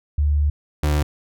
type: tone pair in turn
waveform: sine / 35% pulse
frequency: 73.42 / 74.27 Hz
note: D2 / D2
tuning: 0 / +20 cents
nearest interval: unison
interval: 20 cents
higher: second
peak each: -15 dBFS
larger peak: neither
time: 0.18-0.5 / 0.83-1.03 s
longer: first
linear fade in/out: 5 ms
effects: none